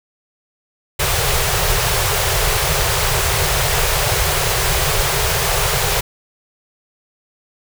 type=band-stop noise; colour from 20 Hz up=pink; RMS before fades=-17 dBFS; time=0.99-6.01 s; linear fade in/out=10 ms; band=160 to 370 Hz; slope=96 dB/octave; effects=none